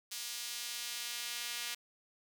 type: tone with high-pass filter sweep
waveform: sawtooth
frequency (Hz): 238.7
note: A#3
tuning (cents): +41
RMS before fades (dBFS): -41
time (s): 0.11-1.75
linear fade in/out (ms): 10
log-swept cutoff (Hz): 4300 to 2700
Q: 0.94
effects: none